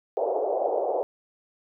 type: band-pass noise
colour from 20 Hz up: white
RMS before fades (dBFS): -26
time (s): 0.17-1.03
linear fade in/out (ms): 0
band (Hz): 390 to 750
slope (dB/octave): 48
effects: none